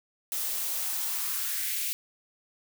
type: noise with high-pass filter sweep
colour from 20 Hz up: blue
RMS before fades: -31 dBFS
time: 0.32-1.93 s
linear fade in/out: 0 ms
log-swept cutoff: 330 to 2600 Hz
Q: 2.2
effects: none